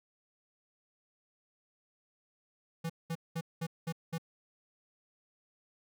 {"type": "tone bursts", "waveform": "square", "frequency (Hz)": 164.81, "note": "E3", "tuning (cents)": 0, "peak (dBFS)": -34, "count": 6, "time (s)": [2.84, 4.182], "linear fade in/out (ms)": 10, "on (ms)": 57, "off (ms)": 200, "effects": []}